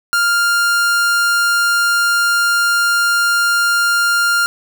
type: tone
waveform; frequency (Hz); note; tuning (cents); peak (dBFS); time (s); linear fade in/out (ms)
45% pulse; 1400; F6; +4; -12; 0.13-4.46; 0
effects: none